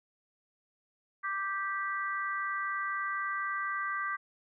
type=harmonic tone; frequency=392 Hz; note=G4; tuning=in tune; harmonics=3 / 4 / 5; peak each=-34 / -36 / -38 dBFS; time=1.23-4.17 s; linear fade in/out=20 ms; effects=none